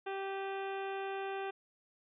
harmonic tone with a mistuned harmonic, 389.6 Hz, G4, 11 cents flat, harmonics 1 / 2 / 3 / 4 / 5 / 6 / 7 / 8 / 9, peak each -39 / -41 / -49 / -47 / -53 / -53 / -53 / -58 / -59 dBFS, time 0.06-1.51 s, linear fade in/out 10 ms, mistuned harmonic 6, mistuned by +67 cents, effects none

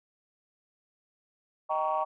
sine chord, Eb dominant seventh, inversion none, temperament just, 622.3 / 777.8 / 933.4 / 1120.1 Hz, Eb5 / G5 / Bb5 / Db6, 0 / -14 / +2 / +18 cents, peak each -31 dBFS, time 1.69-2.05 s, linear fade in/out 20 ms, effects tanh soft clip ceiling -18 dBFS

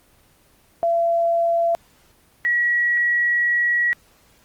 sine tone pair in turn, 677 / 1919.9 Hz, E5 / B6, +46 / -49 cents, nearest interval octave + tritone, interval 1805 cents, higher second, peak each -16 dBFS, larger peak neither, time 0.83-1.75 / 2.45-3.93 s, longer second, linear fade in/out 0 ms, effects pink hiss -56 dBFS RMS until 4.44 s + Opus 24 kbps

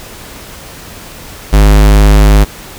square tone, 51.3 Hz, G#1, 21 cents flat, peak -3 dBFS, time 1.52-2.45 s, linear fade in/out 20 ms, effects pink hiss -30 dBFS RMS until 2.78 s

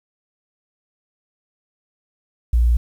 sine tone, 59 Hz, A#1, 22 cents sharp, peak -12 dBFS, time 2.53-2.77 s, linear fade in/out 5 ms, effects 8-bit

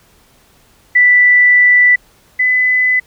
sine tone pair in turn, 1975.5 / 2007 Hz, B6 / B6, 0 / +27 cents, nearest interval unison, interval 27 cents, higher second, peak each -5 / -9 dBFS, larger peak first, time 0.95-1.96 / 2.39-3 s, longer first, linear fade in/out 10 ms, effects pink hiss -50 dBFS RMS until 3.06 s

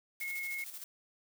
blue noise with tremolo, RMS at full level -44 dBFS, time 0.2-0.84 s, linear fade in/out 2 ms, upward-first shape square, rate 13 Hz, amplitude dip 50%
sine tone, 2168 Hz, C#7, 39 cents flat, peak -36 dBFS, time 0.21-0.64 s, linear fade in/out 2 ms
effects none

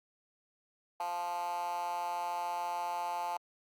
10% pulse tone with high-pass filter, 174.61 Hz, F3, in tune, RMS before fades -36 dBFS, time 1-3.37 s, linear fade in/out 2 ms, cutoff 810 Hz, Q 8.2, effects Opus 48 kbps

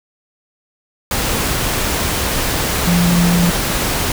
sine tone in noise, 174 Hz, F3, 6 cents flat, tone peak -11 dBFS, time 2.87-3.5 s, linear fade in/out 2 ms, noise pink, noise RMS -18 dBFS, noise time 1.11-4.12 s, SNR +4 dB, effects none

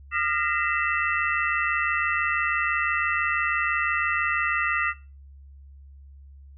sine tone cluster, 1212 / 1396 / 1870 / 2016 / 2663 Hz, D#6 / F6 / A#6 / B6 / E7, -46 / -1 / +5 / +35 / +17 cents, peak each -29 dBFS, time 0.11-4.94 s, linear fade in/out 50 ms, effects noise-tail reverb RT60 0.3 s tail -18 dB re dry + added 69 Hz sine -44 dBFS peak until 6.57 s

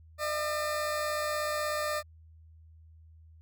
20% pulse tone pair together, 602.8 / 659.3 Hz, D5 / E5, +45 / 0 cents, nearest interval major second, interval 155 cents, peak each -25 / -37 dBFS, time 0.18-2.03 s, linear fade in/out 50 ms, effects added 80 Hz sine -52 dBFS peak until 3.41 s

